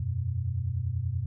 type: chord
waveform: sine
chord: E suspended second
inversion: none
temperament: just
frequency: 82.41 / 92.71 / 123.61 Hz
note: E2 / F#2 / B2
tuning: 0 / +4 / +2 cents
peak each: -36 / -30 / -31 dBFS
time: 0-1.26 s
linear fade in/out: 5 ms
effects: none